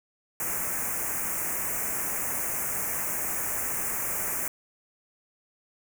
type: band-stop noise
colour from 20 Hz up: white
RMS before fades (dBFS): -30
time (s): 0.4-4.48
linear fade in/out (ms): 2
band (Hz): 2400 to 6300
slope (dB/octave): 48
effects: none